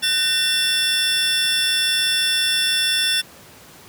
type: tone cluster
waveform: square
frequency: 1509 / 1822 / 2724 / 3479 / 5380 Hz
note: F#6 / A#6 / F7 / A7 / E8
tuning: +34 / -40 / -44 / -20 / +34 cents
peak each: -29 / -29 / -28 / -20 / -24 dBFS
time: 0.02-3.22 s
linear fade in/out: 20 ms
effects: pink hiss -44 dBFS RMS until 3.88 s + high-pass 100 Hz 12 dB/octave